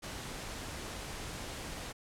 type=noise; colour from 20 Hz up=pink; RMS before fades=-42 dBFS; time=0.02-1.93 s; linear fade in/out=20 ms; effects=low-pass 10000 Hz 12 dB/octave